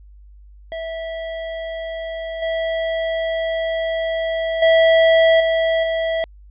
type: tone with level steps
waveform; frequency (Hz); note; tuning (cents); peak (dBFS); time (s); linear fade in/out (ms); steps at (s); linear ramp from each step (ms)
square; 654; E5; -14; -26 / -20 / -11 / -16 / -19; 0.72-6.24; 0; 2.42 / 4.62 / 5.4 / 5.83; 5
effects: added 50 Hz sine -41 dBFS peak until 6.5 s + resampled to 8000 Hz